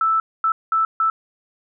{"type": "tone bursts at uneven times", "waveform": "sine", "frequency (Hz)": 1318.5, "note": "E6", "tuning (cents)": 0, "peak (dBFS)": -15, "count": 4, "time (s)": [[0.01, 0.2], [0.44, 0.52], [0.72, 0.85], [1, 1.1]], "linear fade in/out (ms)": 2, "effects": []}